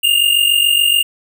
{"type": "tone pair together", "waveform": "square", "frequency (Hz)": [2794, 2841], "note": ["F7", "F7"], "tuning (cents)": [0, 29], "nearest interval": "unison", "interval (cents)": 29, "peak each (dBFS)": -14, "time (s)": [0.03, 1.03], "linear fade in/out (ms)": 10, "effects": []}